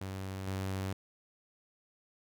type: tone pair in turn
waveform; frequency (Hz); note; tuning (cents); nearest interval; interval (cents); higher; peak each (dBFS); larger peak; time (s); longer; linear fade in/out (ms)
sawtooth; 95.7 / 95.7; G2 / G2; -41 / -41; unison; 0; neither; -34 / -30; second; 0.01-0.47 / 0.47-0.93; neither; 5
effects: none